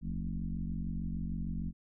sine tone with frequency modulation, 110.8 Hz, A2, 13 cents sharp, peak -33 dBFS, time 0.01-1.73 s, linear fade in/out 50 ms, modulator 46.6 Hz, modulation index 2.6, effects none

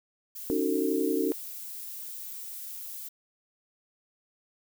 violet noise, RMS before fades -40 dBFS, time 0.35-3.09 s, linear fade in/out 10 ms
sine chord, D# half-diminished seventh, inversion third, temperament just, 280 / 311.1 / 373.4 / 448 Hz, C#4 / D#4 / F#4 / A4, +18 / 0 / +16 / +31 cents, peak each -30 dBFS, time 0.5-1.32 s, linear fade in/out 0 ms
effects none

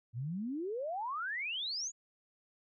sine exponential sweep, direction up, 110 to 7040 Hz, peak -35 dBFS, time 0.13-1.92 s, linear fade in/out 50 ms, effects none

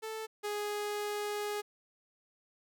sawtooth tone pair in turn, 440 / 415.2 Hz, A4 / G#4, 0 / 0 cents, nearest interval minor second, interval 100 cents, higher first, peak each -34 / -30 dBFS, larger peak second, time 0.02-0.27 / 0.43-1.62 s, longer second, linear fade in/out 20 ms, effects none

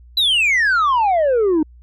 sine exponential sweep, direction down, 4039 to 297.7 Hz, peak -10 dBFS, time 0.17-1.63 s, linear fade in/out 5 ms, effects tanh soft clip ceiling -12 dBFS + added 60 Hz sine -41 dBFS peak until 1.82 s

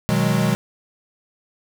square chord, G# minor seventh, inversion first, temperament equal with one note detuned, 123.47 / 157.64 / 185 / 207.7 Hz, B2 / D#3 / F#3 / G#3, 0 / +23 / 0 / 0 cents, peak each -23 dBFS, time 0.09-0.55 s, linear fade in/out 0 ms, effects none

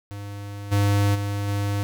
square tone with level steps, 101.3 Hz, G#2, 43 cents flat, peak -33 / -18 / -25 / -23 dBFS, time 0.11-1.83 s, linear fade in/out 0 ms, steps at 0.71 / 1.14 / 1.47 s, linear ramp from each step 20 ms, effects none

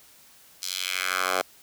10% pulse tone with high-pass filter sweep, 92.5 Hz, F#2, in tune, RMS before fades -28 dBFS, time 0.62-1.42 s, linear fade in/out 5 ms, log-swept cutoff 5000 to 710 Hz, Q 1.7, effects white hiss -54 dBFS RMS until 1.62 s

